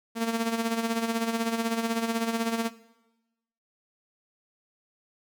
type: tone with tremolo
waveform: sawtooth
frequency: 228.5 Hz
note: A#3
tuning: 34 cents flat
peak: -19 dBFS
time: 0.15-2.71 s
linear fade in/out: 50 ms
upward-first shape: sine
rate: 16 Hz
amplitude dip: 60%
effects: noise-tail reverb RT60 1.0 s tail -18 dB re dry